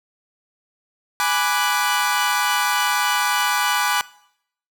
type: chord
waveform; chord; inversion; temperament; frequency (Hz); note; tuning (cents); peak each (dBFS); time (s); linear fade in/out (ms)
sawtooth; G# half-diminished seventh; none; equal; 830.6 / 987.8 / 1174.7 / 1480; G#5 / B5 / D6 / F#6; 0 / 0 / 0 / 0; -20; 1.2-4.01; 0
effects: noise-tail reverb RT60 0.7 s tail -20 dB re dry